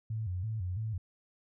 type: tone with vibrato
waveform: sine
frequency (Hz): 100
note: G2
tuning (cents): +35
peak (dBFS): -32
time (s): 0.1-0.98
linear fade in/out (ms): 5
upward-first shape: square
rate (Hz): 3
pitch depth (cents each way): 170
effects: none